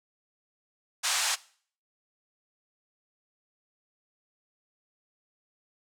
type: band-pass noise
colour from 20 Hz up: white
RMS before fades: -28 dBFS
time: 1.03-1.36 s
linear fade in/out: 20 ms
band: 740 to 8400 Hz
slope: 24 dB/octave
effects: noise-tail reverb RT60 0.5 s tail -20 dB re dry